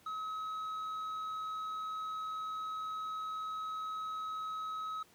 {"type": "tone with tanh clipping", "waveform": "triangle", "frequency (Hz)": 1279, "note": "D#6", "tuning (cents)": 47, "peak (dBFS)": -38, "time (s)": [0.06, 5.03], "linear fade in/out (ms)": 5, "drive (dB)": 9, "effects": ["pink hiss -64 dBFS RMS until 5.14 s", "high-pass 100 Hz 12 dB/octave"]}